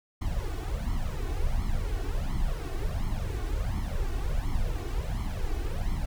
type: noise with flanger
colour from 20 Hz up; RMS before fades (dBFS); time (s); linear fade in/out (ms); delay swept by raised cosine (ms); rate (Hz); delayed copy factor
brown; -29; 0.21-6.06; 10; 0.93 to 2.73; 1.4; +0.85
effects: none